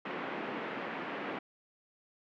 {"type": "band-pass noise", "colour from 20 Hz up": "pink", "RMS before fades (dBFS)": -39, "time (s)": [0.05, 1.39], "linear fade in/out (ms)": 5, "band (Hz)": [210, 2500], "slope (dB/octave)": 24, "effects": []}